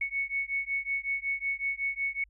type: beating tone pair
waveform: sine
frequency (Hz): 2212 / 2217.4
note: C#7 / C#7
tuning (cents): -4 / 0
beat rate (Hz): 5.4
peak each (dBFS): -32 / -32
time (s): 0.01-2.24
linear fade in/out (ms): 5
effects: added 50 Hz sine -58 dBFS peak until 2.29 s